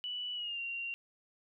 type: tone with pitch glide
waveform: sine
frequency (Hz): 2960 to 2762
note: F#7 to F7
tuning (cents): 0 to -20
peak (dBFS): -36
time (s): 0.04-0.94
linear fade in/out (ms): 0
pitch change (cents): -120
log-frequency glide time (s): 0.34-0.6
effects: none